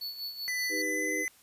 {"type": "tone with tremolo", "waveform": "square", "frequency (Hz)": 4435, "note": "C#8", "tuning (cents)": 0, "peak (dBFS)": -34, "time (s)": [0.01, 0.82], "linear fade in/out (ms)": 5, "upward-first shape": "sine", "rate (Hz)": 5.2, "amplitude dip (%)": 65}
{"type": "tone with pitch glide", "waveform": "square", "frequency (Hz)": [1997, 2026], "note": ["B6", "B6"], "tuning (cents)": [19, 44], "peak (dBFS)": -31, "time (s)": [0.48, 1.28], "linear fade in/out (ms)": 0, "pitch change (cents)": 25, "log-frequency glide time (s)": [0.83, 1.15]}
{"type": "chord", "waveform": "sine", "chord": "Eb augmented", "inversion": "none", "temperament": "equal", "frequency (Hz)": [311.1, 392, 493.9], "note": ["Eb4", "G4", "B4"], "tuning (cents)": [0, 0, 0], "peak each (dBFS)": [-36, -38, -37], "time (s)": [0.69, 1.26], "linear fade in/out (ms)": 50}
{"effects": ["white hiss -60 dBFS RMS until 1.42 s", "resampled to 32000 Hz"]}